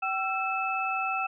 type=tone cluster; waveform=sine; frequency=768 / 1341 / 2617 Hz; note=G5 / E6 / E7; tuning=-36 / +29 / -13 cents; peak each=-31 dBFS; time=0.02-1.27 s; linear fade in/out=10 ms; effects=none